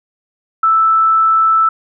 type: tone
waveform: sine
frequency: 1318.5 Hz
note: E6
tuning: in tune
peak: -8 dBFS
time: 0.63-1.69 s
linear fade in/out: 5 ms
effects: none